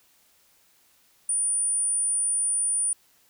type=tone; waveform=sine; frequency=9397 Hz; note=D9; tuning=in tune; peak=-22 dBFS; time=1.29-2.93 s; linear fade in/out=2 ms; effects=white hiss -62 dBFS RMS until 3.29 s